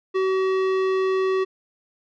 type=tone with tanh clipping; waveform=sine; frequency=379.1 Hz; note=F#4; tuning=42 cents sharp; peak=-21 dBFS; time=0.14-1.45 s; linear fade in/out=20 ms; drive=16 dB; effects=none